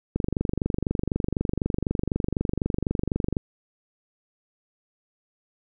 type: click train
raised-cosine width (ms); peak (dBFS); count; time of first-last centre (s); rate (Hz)
3; -11; 78; 0.16-3.368; 24
effects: none

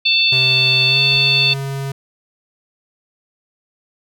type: harmonic tone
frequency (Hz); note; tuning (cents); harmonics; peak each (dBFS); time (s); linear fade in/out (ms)
887; A5; +14; 3 / 4 / 5; -15 / -16 / -17; 0.05-1.54; 10
type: tone with pitch glide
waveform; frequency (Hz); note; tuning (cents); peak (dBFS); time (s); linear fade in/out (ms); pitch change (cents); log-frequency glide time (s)
square; 130.81 to 137.08; C3 to C#3; 0 to -19; -22; 0.32-1.92; 5; +81; 0.87-1
type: noise with exponential decay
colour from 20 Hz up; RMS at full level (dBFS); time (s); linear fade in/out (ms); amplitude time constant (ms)
brown; -33; 1.11-1.42; 1; 67
effects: none

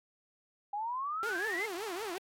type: exponential sweep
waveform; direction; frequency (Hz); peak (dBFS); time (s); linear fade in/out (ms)
sine; up; 800 to 2146; -33; 0.73-1.66; 5
type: tone with vibrato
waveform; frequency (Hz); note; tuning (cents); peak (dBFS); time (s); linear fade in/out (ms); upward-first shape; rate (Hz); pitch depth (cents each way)
sawtooth; 392; G4; 0; -33; 1.23-2.18; 0; triangle; 5.3; 300
effects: AAC 48 kbps

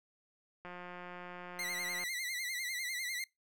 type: click train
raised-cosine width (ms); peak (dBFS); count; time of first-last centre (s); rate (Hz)
0.5; -32; 248; 0.65-2.038; 178
type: tone with vibrato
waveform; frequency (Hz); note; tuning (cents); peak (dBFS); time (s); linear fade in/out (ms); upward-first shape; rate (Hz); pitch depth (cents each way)
sawtooth; 2034; C7; -50; -33; 1.59-3.24; 2; sine; 10; 88
effects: noise-tail reverb RT60 0.2 s tail -24 dB re dry

